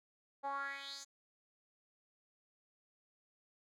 10% pulse tone with band-pass filter sweep, 277.2 Hz, C#4, in tune, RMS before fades -43 dBFS, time 0.43-1.05 s, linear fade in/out 20 ms, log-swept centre 720 to 6700 Hz, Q 4.3, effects none

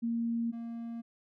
sine / triangle tone pair in turn, 232.1 / 232.1 Hz, A#3 / A#3, -7 / -7 cents, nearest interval unison, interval 0 cents, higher neither, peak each -29 / -35 dBFS, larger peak first, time 0.02-0.52 / 0.52-1.02 s, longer neither, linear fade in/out 20 ms, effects none

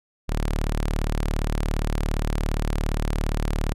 sawtooth tone, 37.35 Hz, D1, 30 cents sharp, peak -18 dBFS, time 0.28-3.74 s, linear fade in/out 20 ms, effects resampled to 32000 Hz

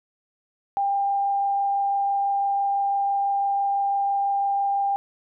sine tone with frequency modulation, 797 Hz, G5, 28 cents sharp, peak -20 dBFS, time 0.77-4.96 s, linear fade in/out 0 ms, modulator 26 Hz, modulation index 0.22, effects none

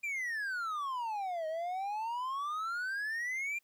triangle exponential two-way sweep, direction down then up, 2412 to 622.3 to 2412 Hz, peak -32 dBFS, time 0.03-3.59 s, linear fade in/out 10 ms, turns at 1.47 s, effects white hiss -75 dBFS RMS until 3.63 s

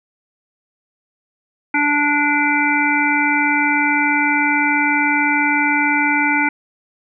harmonic tone, 292.3 Hz, D4, 8 cents flat, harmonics 1 / 3 / 5 / 7 / 8, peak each -20 / -20 / -20 / -20 / -20 dBFS, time 1.74-6.49 s, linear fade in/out 5 ms, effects none

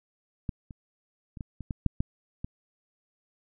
clicks, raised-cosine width 5 ms, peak -18 / -30 / -29 / -23 / -26 / -19 / -10 / -14 / -21 dBFS, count 9, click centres 0.492 / 0.708 / 1.372 / 1.408 / 1.607 / 1.708 / 1.863 / 2.005 / 2.445 s, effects none

